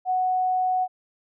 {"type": "tone", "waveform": "sine", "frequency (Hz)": 740, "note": "F#5", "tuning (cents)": 0, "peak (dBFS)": -20, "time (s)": [0.05, 0.88], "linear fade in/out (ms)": 50, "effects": []}